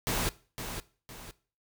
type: noise with echo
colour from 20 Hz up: pink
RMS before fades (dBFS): -30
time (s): 0.07-0.29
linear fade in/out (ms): 0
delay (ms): 510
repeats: 2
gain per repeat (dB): -8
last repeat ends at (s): 1.31
effects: noise-tail reverb RT60 0.4 s tail -19 dB re dry